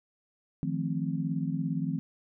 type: chord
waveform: sine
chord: F dominant seventh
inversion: third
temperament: just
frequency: 157.15 / 174.61 / 218.3 / 261.9 Hz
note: Eb3 / F3 / A3 / C4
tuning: +18 / 0 / -13 / +2 cents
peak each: -32 / -33 / -37 / -34 dBFS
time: 0.63-1.99 s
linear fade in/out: 0 ms
effects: none